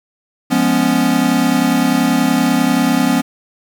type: chord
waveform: square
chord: C# dominant seventh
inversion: first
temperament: equal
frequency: 174.61 / 207.7 / 246.9 / 277.2 Hz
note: E#3 / G#3 / B3 / C#4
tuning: 0 / 0 / 0 / 0 cents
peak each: -21 / -21 / -16 / -17 dBFS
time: 0.5-3.22 s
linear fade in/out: 20 ms
effects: 8-bit